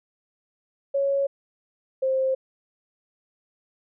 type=tone pair in turn; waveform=sine; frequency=554.4 / 527 Hz; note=C#5 / C5; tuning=0 / +12 cents; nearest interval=minor second; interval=88 cents; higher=first; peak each=-20 dBFS; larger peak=neither; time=0.94-1.27 / 2.02-2.35 s; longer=neither; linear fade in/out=10 ms; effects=none